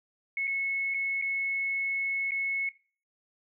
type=tone with dropouts; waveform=sine; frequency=2193 Hz; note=C#7; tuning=19 cents flat; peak=-28 dBFS; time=0.37-2.69 s; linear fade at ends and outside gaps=2 ms; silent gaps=0.472-0.476 / 0.94-0.944 / 1.215-1.222 / 2.309-2.318 s; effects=noise-tail reverb RT60 0.4 s tail -18 dB re dry